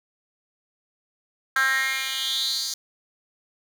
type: tone with high-pass filter sweep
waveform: 10% pulse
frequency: 266 Hz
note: C4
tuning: 29 cents sharp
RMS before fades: -25 dBFS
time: 1.56-2.74 s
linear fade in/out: 2 ms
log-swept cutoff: 1500 to 5300 Hz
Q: 5.4
effects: none